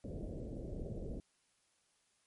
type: low-pass noise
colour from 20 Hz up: pink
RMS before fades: -43 dBFS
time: 0.04-1.2 s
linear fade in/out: 0 ms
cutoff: 590 Hz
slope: 48 dB/octave
effects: white hiss -75 dBFS RMS until 2.26 s + MP3 48 kbps